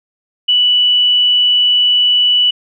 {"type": "tone", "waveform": "sine", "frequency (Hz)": 2960, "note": "F#7", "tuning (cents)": 0, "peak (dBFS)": -8, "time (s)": [0.48, 2.51], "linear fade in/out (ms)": 10, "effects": []}